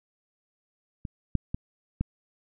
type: clicks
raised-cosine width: 5 ms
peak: -22 / -11 / -17 / -14 dBFS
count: 4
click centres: 1.052 / 1.353 / 1.545 / 2.01 s
effects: none